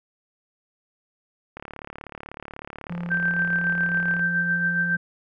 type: click train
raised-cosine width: 0.5 ms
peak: -21 dBFS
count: 96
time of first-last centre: 1.57-4.194 s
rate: 36.2 Hz
type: tone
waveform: triangle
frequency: 173.2 Hz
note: F3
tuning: 14 cents flat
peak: -26 dBFS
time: 2.9-4.97 s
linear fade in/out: 5 ms
type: tone with tremolo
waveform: sine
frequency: 1564 Hz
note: G6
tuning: 4 cents flat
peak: -19 dBFS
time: 3.1-4.97 s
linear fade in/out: 20 ms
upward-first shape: sine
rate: 7.2 Hz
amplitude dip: 45%
effects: none